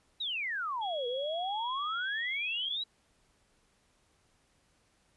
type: exponential two-way sweep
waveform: sine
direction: down then up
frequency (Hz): 3951 to 472.7 to 3951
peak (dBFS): -32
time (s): 0.2-2.84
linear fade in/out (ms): 10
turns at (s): 1.07
type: tone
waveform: sine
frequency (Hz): 3326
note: G#7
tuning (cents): +2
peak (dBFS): -39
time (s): 0.81-2.77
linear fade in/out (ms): 20
effects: pink hiss -70 dBFS RMS until 5.16 s + resampled to 24000 Hz